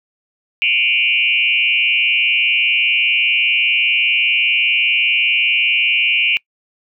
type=tone with frequency modulation; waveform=sine; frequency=2600 Hz; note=E7; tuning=24 cents flat; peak=-12 dBFS; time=0.62-6.37 s; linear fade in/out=0 ms; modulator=125 Hz; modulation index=2.5; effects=noise-tail reverb RT60 0.1 s tail -25 dB re dry